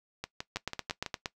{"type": "two click trains", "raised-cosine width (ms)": 0.2, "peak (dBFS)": [-15, -18], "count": [7, 6], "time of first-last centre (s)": [[0.56, 1.258], [0.24, 1.062]], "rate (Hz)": [8.59, 6.08], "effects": ["noise-tail reverb RT60 0.1 s tail -18 dB re dry"]}